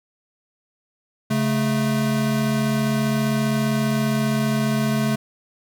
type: tone pair together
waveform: square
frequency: 137.93 / 218.2 Hz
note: C#3 / A3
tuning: -8 / -14 cents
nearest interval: minor sixth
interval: 794 cents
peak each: -24 / -21 dBFS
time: 1.3-5.16 s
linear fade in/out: 10 ms
effects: none